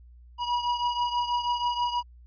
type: beating tone pair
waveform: square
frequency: 965 / 971.2 Hz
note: B5 / B5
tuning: -40 / -29 cents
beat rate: 6.2 Hz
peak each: -27 / -32 dBFS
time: 0.38-2.03 s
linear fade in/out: 50 ms
effects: added 60 Hz sine -48 dBFS peak until 2.26 s + resampled to 11025 Hz